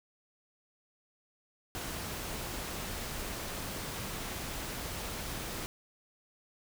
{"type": "noise", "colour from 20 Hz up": "pink", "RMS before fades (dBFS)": -39, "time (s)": [1.75, 5.66], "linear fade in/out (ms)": 0, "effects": []}